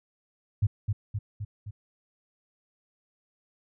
sine tone with echo, 103.5 Hz, G#2, 5 cents flat, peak -19 dBFS, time 0.62-0.67 s, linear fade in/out 10 ms, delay 260 ms, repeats 4, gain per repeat -4 dB, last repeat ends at 1.71 s, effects none

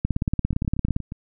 two click trains, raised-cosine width 5 ms, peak -19 / -9 dBFS, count 6 / 17, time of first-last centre 0.53-1.121 / 0.05-0.964 s, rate 8.46 / 17.5 Hz, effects none

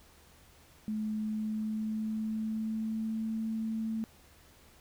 sine tone with pitch glide, 215.1 to 221.9 Hz, A3 to A3, -39 to +15 cents, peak -31 dBFS, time 0.88-4.04 s, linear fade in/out 0 ms, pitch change +54 cents, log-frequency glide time 1.17-3.38 s, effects added 75 Hz sine -65 dBFS peak until 4.8 s + pink hiss -60 dBFS RMS until 4.8 s

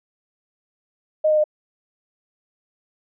sine tone with pitch steps, 620 / 613.9 / 607.9 Hz, D#5 / D#5 / D#5, -6 / -23 / -40 cents, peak -14 dBFS, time 1.24-1.441 s, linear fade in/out 10 ms, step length 67 ms, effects none

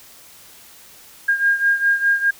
sine beating tone pair, 1615 / 1619.9 Hz, G#6 / G#6, -49 / -44 cents, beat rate 4.9 Hz, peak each -16 / -20 dBFS, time 1.28-2.31 s, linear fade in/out 10 ms, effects white hiss -45 dBFS RMS until 2.39 s

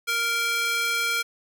square tone with high-pass filter, 465.4 Hz, A#4, 3 cents flat, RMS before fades -25 dBFS, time 0.07-1.23 s, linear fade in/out 20 ms, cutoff 1800 Hz, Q 1.7, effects none

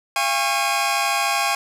sawtooth tone cluster, 686 / 806 / 1098 / 2491 Hz, F5 / G5 / C#6 / D#7, -31 / +48 / -17 / +1 cents, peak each -23 / -19 / -20 / -22 dBFS, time 0.16-1.55 s, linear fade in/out 2 ms, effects low-pass 12000 Hz 12 dB/octave + 8-bit

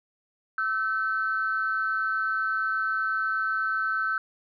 sine tone pair together, 1318.5 / 1526.7 Hz, E6 / G6, 0 / -46 cents, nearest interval minor third, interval 254 cents, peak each -27 / -26 dBFS, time 0.58-4.18 s, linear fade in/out 2 ms, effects tanh soft clip ceiling -16 dBFS

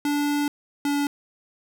square tone pair in turn, 290.6 / 286.8 Hz, D4 / D4, -18 / -41 cents, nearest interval unison, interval 23 cents, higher first, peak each -22 dBFS, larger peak neither, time 0.05-0.48 / 0.85-1.07 s, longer first, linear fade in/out 2 ms, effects none

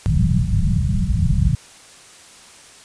white low-pass noise, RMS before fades -17 dBFS, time 0.06-1.55 s, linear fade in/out 0 ms, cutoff 190 Hz, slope 96 dB/octave, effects white hiss -44 dBFS RMS until 2.84 s + resampled to 22050 Hz

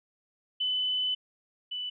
sine tone pair in turn, 3011 / 2982 Hz, F#7 / F#7, +30 / +13 cents, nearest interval unison, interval 17 cents, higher first, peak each -26 / -32 dBFS, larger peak first, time 0.6-1.15 / 1.71-1.9 s, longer first, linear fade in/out 10 ms, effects none

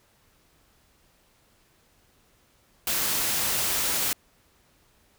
white noise, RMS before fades -26 dBFS, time 2.87-4.13 s, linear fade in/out 2 ms, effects pink hiss -63 dBFS RMS until 5.18 s

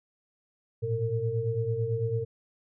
sine tone cluster, 109 / 118 / 455.6 Hz, A2 / A#2 / A#4, -16 / +22 / -40 cents, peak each -32 / -30 / -30 dBFS, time 0.82-2.25 s, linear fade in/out 20 ms, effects none

